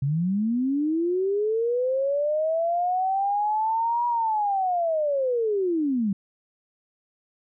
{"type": "linear two-way sweep", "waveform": "sine", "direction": "up then down", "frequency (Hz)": [131.5, 965, 187.3], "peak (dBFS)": -21, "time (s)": [0.02, 6.13], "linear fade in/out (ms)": 5, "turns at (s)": 4.07, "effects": []}